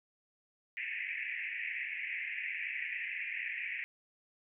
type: band-pass noise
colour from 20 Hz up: pink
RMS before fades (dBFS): -39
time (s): 0.77-3.84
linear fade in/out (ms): 0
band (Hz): 1800 to 2600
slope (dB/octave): 96
effects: none